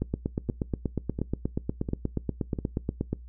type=two click trains; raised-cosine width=3 ms; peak=-14 / -18 dBFS; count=27 / 4; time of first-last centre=0.02-3.13 / 0.49-2.588 s; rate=8.36 / 1.43 Hz; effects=noise-tail reverb RT60 0.2 s tail -23 dB re dry + added 60 Hz sine -42 dBFS peak until 3.28 s